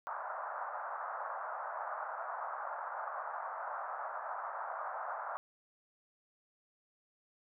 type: band-pass noise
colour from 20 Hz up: white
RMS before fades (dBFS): -41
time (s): 0.07-5.37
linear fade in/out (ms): 0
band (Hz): 610 to 1400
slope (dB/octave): 48
effects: none